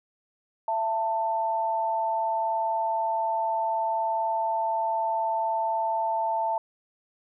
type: tone pair together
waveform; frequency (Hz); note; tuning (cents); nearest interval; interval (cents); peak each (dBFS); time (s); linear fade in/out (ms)
sine; 669 / 889.7; E5 / A5; +25 / +19; perfect fourth; 494; -29 / -25; 0.68-6.58; 2
effects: none